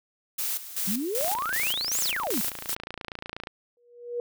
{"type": "noise with tremolo", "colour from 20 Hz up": "blue", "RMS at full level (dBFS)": -29, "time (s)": [0.38, 2.75], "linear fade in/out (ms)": 10, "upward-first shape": "square", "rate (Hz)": 2.6, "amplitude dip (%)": 75}
{"type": "exponential two-way sweep", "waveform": "sine", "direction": "up then down", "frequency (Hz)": [180, 7902, 180], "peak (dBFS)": -27, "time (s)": [0.87, 2.41], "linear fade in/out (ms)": 10, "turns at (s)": 2}
{"type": "click train", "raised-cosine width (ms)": 0.3, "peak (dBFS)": -19, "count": 65, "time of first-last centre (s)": [1.21, 3.471], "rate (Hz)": 28.3}
{"type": "tone with exponential growth", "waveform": "sine", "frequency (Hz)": 480.3, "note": "B4", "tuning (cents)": -48, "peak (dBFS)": -25, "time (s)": [3.77, 4.2], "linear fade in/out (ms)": 1, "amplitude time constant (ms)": 92}
{"effects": []}